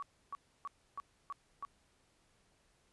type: tone bursts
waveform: sine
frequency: 1131 Hz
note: C#6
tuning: 34 cents sharp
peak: -39 dBFS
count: 6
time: 0-1.65 s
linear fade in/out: 0 ms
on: 25 ms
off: 300 ms
effects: pink hiss -72 dBFS RMS until 2.92 s + resampled to 24000 Hz